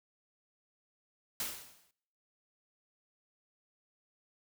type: noise with exponential decay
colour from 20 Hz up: white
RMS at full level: -34 dBFS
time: 1.4-1.91 s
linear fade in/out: 2 ms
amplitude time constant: 110 ms
effects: noise-tail reverb RT60 0.8 s tail -25 dB re dry